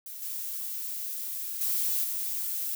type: noise with level steps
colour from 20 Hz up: violet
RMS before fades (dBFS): -41 / -35 / -28 / -32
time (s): 0.06-2.75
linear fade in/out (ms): 2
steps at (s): 0.22 / 1.61 / 2.04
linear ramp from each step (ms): 2
effects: none